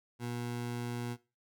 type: tone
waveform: 20% pulse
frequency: 120 Hz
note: B2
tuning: 49 cents flat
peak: -31 dBFS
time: 0.19-1.17 s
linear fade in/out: 50 ms
effects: noise-tail reverb RT60 0.3 s tail -19 dB re dry